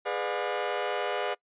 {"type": "chord", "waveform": "sawtooth", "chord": "G# diminished seventh", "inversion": "none", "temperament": "just", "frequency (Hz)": [415.3, 498.4, 598, 717.6], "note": ["G#4", "B4", "D5", "F5"], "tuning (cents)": [0, 16, 31, 47], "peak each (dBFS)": -30, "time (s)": [0.05, 1.35], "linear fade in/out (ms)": 20, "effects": ["noise-tail reverb RT60 0.1 s tail -25 dB re dry", "resampled to 8000 Hz"]}